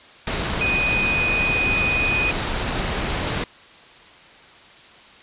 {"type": "tone in noise", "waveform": "sine", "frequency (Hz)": 2489, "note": "D#7", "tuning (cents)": 0, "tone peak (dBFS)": -19, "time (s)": [0.61, 2.31], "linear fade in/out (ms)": 2, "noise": "pink", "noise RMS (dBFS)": -24, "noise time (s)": [0.27, 3.44], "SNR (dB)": 2, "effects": ["white hiss -46 dBFS RMS until 5.22 s", "resampled to 8000 Hz"]}